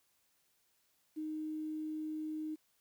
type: tone with quantisation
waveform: sine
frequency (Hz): 310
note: D#4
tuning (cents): -6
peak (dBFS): -37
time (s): 1.16-2.56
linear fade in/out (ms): 20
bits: 11
effects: white hiss -75 dBFS RMS until 2.8 s